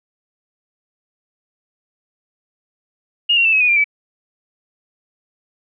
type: tone with pitch steps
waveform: sine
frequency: 2850 / 2750 / 2653 / 2560 / 2470 / 2383 / 2299 Hz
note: F7 / F7 / E7 / D#7 / D#7 / D7 / D7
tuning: +34 / -27 / +10 / +49 / -13 / +25 / -37 cents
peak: -11 dBFS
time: 3.29-3.843 s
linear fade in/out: 10 ms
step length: 79 ms
effects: none